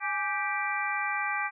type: harmonic tone with a mistuned harmonic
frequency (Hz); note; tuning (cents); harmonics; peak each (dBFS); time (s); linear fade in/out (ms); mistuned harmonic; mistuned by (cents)
392; G4; 0; 2 / 3 / 4 / 5 / 6; -34 / -34 / -34 / -34 / -34; 0-1.51; 50; 2; +96
effects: none